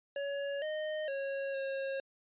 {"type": "tone with pitch steps", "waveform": "square", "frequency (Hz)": [562, 617, 549, 542], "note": ["C#5", "D#5", "C#5", "C#5"], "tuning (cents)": [24, -15, -17, -39], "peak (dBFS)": -35, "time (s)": [0.16, 2], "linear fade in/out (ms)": 2, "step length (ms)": 460, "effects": ["resampled to 8000 Hz"]}